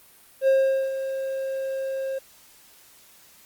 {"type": "tone with ADSR envelope", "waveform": "triangle", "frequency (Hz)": 535, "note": "C5", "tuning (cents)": 38, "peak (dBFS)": -13, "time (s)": [0.41, 2.19], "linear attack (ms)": 65, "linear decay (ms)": 430, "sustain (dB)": -11, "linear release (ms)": 11, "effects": ["white hiss -53 dBFS RMS until 3.45 s", "Opus 32 kbps"]}